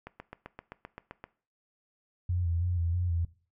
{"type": "click train", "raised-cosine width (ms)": 0.5, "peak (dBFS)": -26, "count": 10, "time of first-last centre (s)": [0.07, 1.24], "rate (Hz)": 7.69}
{"type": "tone with vibrato", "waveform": "sine", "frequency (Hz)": 86.7, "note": "F2", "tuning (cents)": -12, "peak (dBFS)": -26, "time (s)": [2.29, 3.25], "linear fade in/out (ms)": 5, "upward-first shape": "square", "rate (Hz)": 3.1, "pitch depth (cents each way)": 43}
{"effects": ["noise-tail reverb RT60 0.4 s tail -19 dB re dry"]}